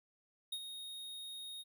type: tone with ADSR envelope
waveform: square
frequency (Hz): 3729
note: A#7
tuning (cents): 0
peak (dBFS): -37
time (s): 0.52-1.64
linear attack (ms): 6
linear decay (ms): 62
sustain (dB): -8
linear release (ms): 33
effects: none